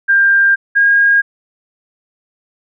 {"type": "tone pair in turn", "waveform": "sine", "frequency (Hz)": [1594, 1627.5], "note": ["G6", "G#6"], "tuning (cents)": [28, -36], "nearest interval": "unison", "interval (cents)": 36, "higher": "second", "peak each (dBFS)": -7, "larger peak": "neither", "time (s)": [[0.08, 0.56], [0.75, 1.22]], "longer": "first", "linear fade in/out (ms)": 20, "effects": []}